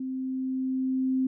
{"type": "tone with level ramp", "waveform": "sine", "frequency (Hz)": 260.9, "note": "C4", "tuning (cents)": -5, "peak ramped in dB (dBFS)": [-30, -22], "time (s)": [0, 1.27], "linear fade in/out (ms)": 5, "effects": []}